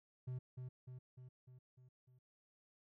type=tone with echo; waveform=triangle; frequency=126.8 Hz; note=B2; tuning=46 cents sharp; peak=-39 dBFS; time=0.27-0.39 s; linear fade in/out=10 ms; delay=300 ms; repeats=6; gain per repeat=-4 dB; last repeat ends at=2.19 s; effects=none